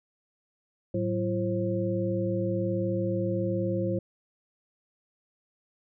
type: tone cluster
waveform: sine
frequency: 109.1 / 187.9 / 341.4 / 533 Hz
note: A2 / F#3 / F4 / C5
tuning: -14 / +27 / -39 / +32 cents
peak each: -31 dBFS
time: 0.94-3.99 s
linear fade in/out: 5 ms
effects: none